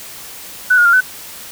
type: tone with pitch steps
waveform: sine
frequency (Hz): 1492 / 1433 / 1393 / 1508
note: F#6 / F6 / F6 / F#6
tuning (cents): +14 / +44 / -5 / +32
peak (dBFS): -7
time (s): 0.7-1.008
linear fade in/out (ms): 10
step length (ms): 77
effects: white hiss -33 dBFS RMS until 1.51 s